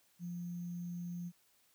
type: tone with sample-and-hold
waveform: sine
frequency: 174.61 Hz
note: F3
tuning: in tune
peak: -39 dBFS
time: 0.19-1.32 s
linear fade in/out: 50 ms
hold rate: 6300 Hz
effects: white hiss -71 dBFS RMS until 1.74 s + high-pass 60 Hz 12 dB/octave